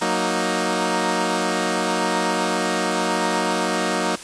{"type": "chord", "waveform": "10% pulse", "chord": "D# minor", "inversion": "first", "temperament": "equal", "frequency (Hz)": [185, 233.1, 311.1], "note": ["F#3", "A#3", "D#4"], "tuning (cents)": [0, 0, 0], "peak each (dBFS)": -16, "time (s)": [0.01, 4.16], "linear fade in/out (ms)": 10, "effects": ["white hiss -37 dBFS RMS until 4.23 s", "resampled to 22050 Hz"]}